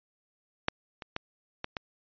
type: clicks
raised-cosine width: 0.3 ms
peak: -9 / -24 / -16 / -17 / -17 dBFS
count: 5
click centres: 0.684 / 1.022 / 1.164 / 1.644 / 1.768 s
effects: resampled to 11025 Hz